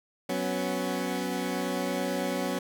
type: chord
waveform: 20% pulse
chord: F# suspended fourth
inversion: none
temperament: equal with one note detuned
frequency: 185 / 248.2 / 277.2 Hz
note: F#3 / B3 / C#4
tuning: 0 / +9 / 0 cents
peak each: -28 dBFS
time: 0.29-2.59 s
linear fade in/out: 5 ms
effects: none